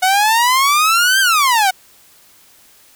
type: exponential two-way sweep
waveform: sawtooth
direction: up then down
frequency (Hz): 732 to 1600 to 732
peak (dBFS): -7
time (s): 0.02-1.71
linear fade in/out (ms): 10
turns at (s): 1.2
effects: white hiss -48 dBFS RMS until 2.95 s